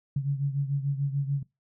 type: beating tone pair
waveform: sine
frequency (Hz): 138.59 / 145.39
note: C#3 / D3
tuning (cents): 0 / -17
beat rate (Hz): 6.8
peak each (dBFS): -26 / -31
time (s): 0.16-1.43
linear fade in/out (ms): 5
effects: noise-tail reverb RT60 0.2 s tail -20 dB re dry